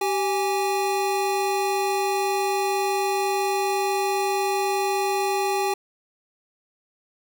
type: tone pair together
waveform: square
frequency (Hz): 387.9 / 822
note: G4 / G#5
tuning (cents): -18 / -18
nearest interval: octave + minor second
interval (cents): 1300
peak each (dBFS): -25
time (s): 0.01-5.74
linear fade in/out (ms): 5
effects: none